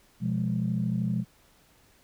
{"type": "chord", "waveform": "sine", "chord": "F diminished", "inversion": "second", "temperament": "equal with one note detuned", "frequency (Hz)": [124.62, 174.61, 207.7], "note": ["Cb3", "F3", "Ab3"], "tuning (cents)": [16, 0, 0], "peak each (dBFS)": -29, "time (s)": [0.2, 1.25], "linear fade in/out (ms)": 50, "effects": ["tanh soft clip ceiling -17 dBFS", "pink hiss -61 dBFS RMS until 2.03 s"]}